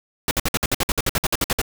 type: noise bursts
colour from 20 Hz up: pink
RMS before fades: -20 dBFS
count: 16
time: 0.28-1.616 s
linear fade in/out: 2 ms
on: 31 ms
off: 56 ms
effects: none